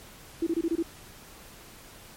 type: tone bursts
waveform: sine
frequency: 332.5 Hz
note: E4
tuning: 15 cents sharp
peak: -23 dBFS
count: 6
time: 0.42-0.827 s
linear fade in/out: 5 ms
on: 47 ms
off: 25 ms
effects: pink hiss -49 dBFS RMS until 2.16 s + MP3 64 kbps